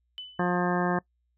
sine tone with exponential decay, 3004 Hz, F#7, 26 cents sharp, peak -33 dBFS, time 0.18-0.58 s, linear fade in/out 0 ms, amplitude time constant 86 ms
harmonic tone, 177.8 Hz, F3, 31 cents sharp, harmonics 1 / 2 / 3 / 4 / 5 / 6 / 7 / 9 / 10, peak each -27 / -30 / -34 / -32 / -35 / -34 / -38 / -35 / -39 dBFS, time 0.39-0.99 s, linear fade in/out 5 ms
effects noise-tail reverb RT60 0.1 s tail -23 dB re dry + added 60 Hz sine -70 dBFS peak until 1.37 s

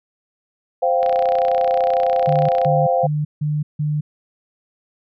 sine chord, C suspended fourth, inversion none, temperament equal, 523.3 / 698.5 / 784 Hz, C5 / F5 / G5, 0 / 0 / 0 cents, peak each -17 / -18 / -21 dBFS, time 0.82-3.07 s, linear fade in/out 10 ms
click train, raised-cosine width 0.3 ms, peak -15 dBFS, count 51, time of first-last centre 1.03-2.648 s, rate 30.9 Hz
sine tone bursts, 150 Hz, D3, 37 cents sharp, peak -17 dBFS, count 5, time 2.27-4.01 s, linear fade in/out 10 ms, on 220 ms, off 160 ms
effects MP3 96 kbps

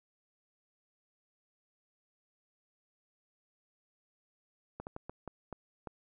slowing click train, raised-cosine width 1 ms, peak -27 dBFS, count 7, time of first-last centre 4.8-5.873 s, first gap 69 ms, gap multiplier 1.38, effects none

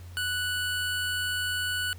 25% pulse tone, 1480 Hz, F#6, in tune, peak -24 dBFS, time 0.17-1.93 s, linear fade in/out 0 ms, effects added 88 Hz sine -41 dBFS peak until 1.98 s + pink hiss -55 dBFS RMS until 1.98 s

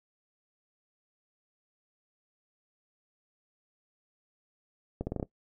accelerating click train, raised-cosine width 2 ms, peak -19 dBFS, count 6, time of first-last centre 5.01-5.228 s, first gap 60 ms, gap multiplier 0.84, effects noise-tail reverb RT60 0.1 s tail -18 dB re dry

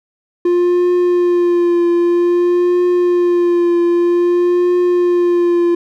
triangle tone with vibrato, 350.5 Hz, F4, 6 cents sharp, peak -8 dBFS, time 0.45-5.75 s, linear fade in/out 5 ms, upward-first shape triangle, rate 0.52 Hz, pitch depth 29 cents each way, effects none

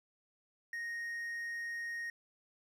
triangle tone, 1864.7 Hz, A#6, in tune, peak -36 dBFS, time 0.73-2.1 s, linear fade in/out 2 ms, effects none

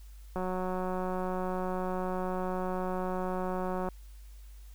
click train, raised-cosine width 1 ms, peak -21 dBFS, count 650, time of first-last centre 0.36-3.887 s, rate 184 Hz, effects added 50 Hz sine -46 dBFS peak until 4.74 s + white hiss -63 dBFS RMS until 4.74 s

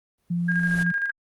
pink noise with exponential growth, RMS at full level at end -34 dBFS, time 0.18-0.83 s, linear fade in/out 2 ms, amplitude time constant 140 ms
sine tone, 173 Hz, F3, 16 cents flat, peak -22 dBFS, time 0.3-0.92 s, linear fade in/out 10 ms
sine tone with tremolo, 1621 Hz, G#6, 42 cents flat, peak -21 dBFS, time 0.48-1.11 s, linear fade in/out 10 ms, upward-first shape square, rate 13 Hz, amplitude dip 45%
effects Opus 24 kbps

